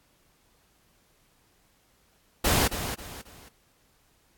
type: noise with echo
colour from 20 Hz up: pink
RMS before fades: -23 dBFS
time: 2.44-2.68 s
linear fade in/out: 10 ms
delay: 270 ms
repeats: 3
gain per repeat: -9 dB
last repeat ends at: 3.49 s
effects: pink hiss -65 dBFS RMS until 4.37 s + AAC 64 kbps